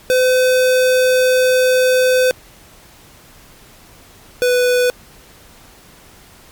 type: tone pair in turn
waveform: square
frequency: 509 / 495.4 Hz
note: C5 / B4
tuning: -48 / +5 cents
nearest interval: unison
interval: 47 cents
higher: first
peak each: -11 / -12 dBFS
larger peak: first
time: 0.1-2.31 / 4.42-4.9 s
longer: first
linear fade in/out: 0 ms
effects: pink hiss -44 dBFS RMS until 6.51 s + MP3 96 kbps